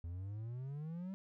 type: exponential sweep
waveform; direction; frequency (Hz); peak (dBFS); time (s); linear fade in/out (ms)
triangle; up; 82.41 to 196; -39; 0.04-1.14; 0
effects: none